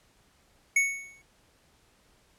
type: tone with exponential decay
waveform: square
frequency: 2217 Hz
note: C#7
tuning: in tune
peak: -19 dBFS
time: 0.76-1.22 s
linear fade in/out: 5 ms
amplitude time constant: 99 ms
effects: pink hiss -64 dBFS RMS until 2.38 s + low-pass 11000 Hz 12 dB/octave